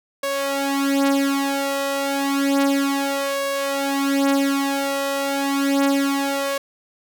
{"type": "tone with flanger", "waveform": "sawtooth", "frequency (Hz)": 277.1, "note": "C#4", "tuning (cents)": -1, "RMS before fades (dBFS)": -21, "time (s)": [0.23, 6.58], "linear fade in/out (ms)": 5, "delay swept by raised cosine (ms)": [1.8, 5.2], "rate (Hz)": 0.31, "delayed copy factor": 0.85, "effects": []}